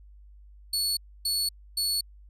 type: tone bursts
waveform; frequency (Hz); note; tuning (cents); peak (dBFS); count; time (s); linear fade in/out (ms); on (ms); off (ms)
sawtooth; 4411; C#8; -9; -22; 3; 0.73-2.01; 5; 240; 280
effects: added 50 Hz sine -48 dBFS peak until 2.29 s + resampled to 32000 Hz